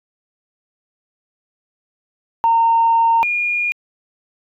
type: tone pair in turn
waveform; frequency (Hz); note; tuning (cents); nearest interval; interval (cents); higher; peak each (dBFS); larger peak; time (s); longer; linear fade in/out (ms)
sine; 917 / 2427; A#5 / D#7; -29 / -44; octave + perfect fourth; 1685; second; -10 / -16; first; 2.44-3.23 / 3.23-3.72; first; 0
effects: tanh soft clip ceiling -6 dBFS